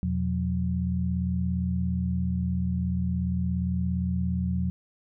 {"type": "tone cluster", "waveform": "sine", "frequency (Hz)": [83.6, 124, 181.1], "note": ["E2", "B2", "F#3"], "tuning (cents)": [25, 7, -37], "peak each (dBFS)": [-28, -33, -27], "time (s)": [0.03, 4.7], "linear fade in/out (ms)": 0, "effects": []}